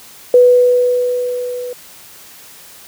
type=tone with level ramp; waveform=sine; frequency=493.9 Hz; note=B4; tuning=in tune; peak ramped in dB=-3 to -22 dBFS; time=0.34-1.73 s; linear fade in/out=2 ms; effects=white hiss -39 dBFS RMS until 2.87 s + high-pass 60 Hz 12 dB/octave